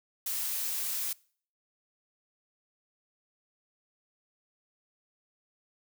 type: noise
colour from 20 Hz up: blue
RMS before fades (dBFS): -33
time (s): 0.26-1.13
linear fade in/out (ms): 5
effects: noise-tail reverb RT60 0.5 s tail -24 dB re dry